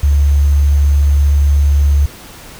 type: tone with sample-and-hold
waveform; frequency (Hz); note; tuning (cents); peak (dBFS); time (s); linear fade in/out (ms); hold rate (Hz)
sine; 71.7; D2; -41; -7; 0.03-2.06; 5; 6300
effects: pink hiss -35 dBFS RMS until 2.59 s